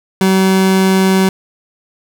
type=tone; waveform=30% pulse; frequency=190 Hz; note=F#3; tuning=46 cents sharp; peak=-6 dBFS; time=0.21-1.29 s; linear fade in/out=2 ms; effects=none